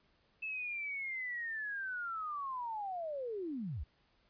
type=linear sweep; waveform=sine; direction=down; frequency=2630 to 51.1 Hz; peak=-37 dBFS; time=0.42-3.84 s; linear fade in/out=10 ms; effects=pink hiss -72 dBFS RMS until 4.29 s + resampled to 11025 Hz